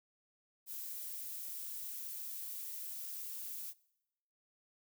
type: noise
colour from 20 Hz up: violet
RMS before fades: -44 dBFS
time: 0.66-3.74 s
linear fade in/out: 50 ms
effects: noise-tail reverb RT60 0.9 s tail -23 dB re dry